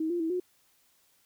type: tone with pitch steps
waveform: sine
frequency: 318.1 / 347.4 / 324.3 / 361.8 Hz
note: D#4 / F4 / E4 / F#4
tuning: +38 / -9 / -28 / -39 cents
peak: -27 dBFS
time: 0-0.4 s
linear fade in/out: 5 ms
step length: 100 ms
effects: white hiss -67 dBFS RMS until 1.25 s